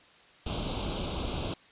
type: noise with comb filter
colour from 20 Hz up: pink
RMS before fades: -33 dBFS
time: 0.46-1.54 s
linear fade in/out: 5 ms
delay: 0.27 ms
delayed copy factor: +0.95
effects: white hiss -57 dBFS RMS until 1.71 s + resampled to 8000 Hz